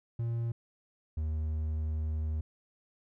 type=tone pair in turn; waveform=triangle; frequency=116.54 / 77.78 Hz; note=A#2 / D#2; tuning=0 / 0 cents; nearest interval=perfect fifth; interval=700 cents; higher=first; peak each=-28 dBFS; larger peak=neither; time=0.19-0.52 / 1.17-2.41 s; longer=second; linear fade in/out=5 ms; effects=none